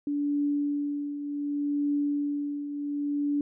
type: tone with tremolo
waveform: sine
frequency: 289 Hz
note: D4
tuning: 28 cents flat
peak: -23 dBFS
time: 0.07-3.41 s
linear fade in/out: 2 ms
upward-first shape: triangle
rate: 0.67 Hz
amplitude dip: 65%
effects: none